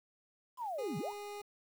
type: linear two-way sweep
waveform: sine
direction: down then up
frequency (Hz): 1049 to 132.5 to 1049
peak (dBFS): -36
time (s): 0.57-1.13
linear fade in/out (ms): 50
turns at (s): 0.98
type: tone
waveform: 25% pulse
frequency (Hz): 411.2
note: G#4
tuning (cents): -17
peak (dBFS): -39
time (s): 0.78-1.42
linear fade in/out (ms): 10
effects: 10-bit